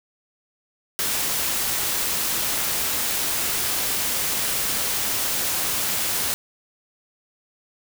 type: noise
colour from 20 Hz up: white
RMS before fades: -24 dBFS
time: 0.99-6.34 s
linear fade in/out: 0 ms
effects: none